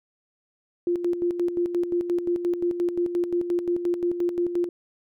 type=tone with tremolo; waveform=sine; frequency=349.1 Hz; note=F4; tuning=1 cent flat; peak=-20 dBFS; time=0.87-4.69 s; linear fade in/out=2 ms; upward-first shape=square; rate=5.7 Hz; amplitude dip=60%; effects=none